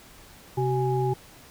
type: tone cluster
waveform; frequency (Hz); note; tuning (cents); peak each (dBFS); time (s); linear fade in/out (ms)
sine; 131 / 379.3 / 830; C3 / F#4 / G#5; +2 / +43 / -1; -25 / -26 / -29; 0.57-1.14; 10
effects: pink hiss -50 dBFS RMS until 1.5 s